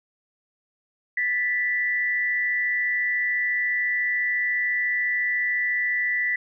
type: tone pair together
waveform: sine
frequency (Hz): 1760 / 1974.1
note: A6 / B6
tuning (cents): 0 / -1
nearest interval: major second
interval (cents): 199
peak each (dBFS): -29 / -22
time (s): 1.17-6.36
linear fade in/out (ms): 5
effects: none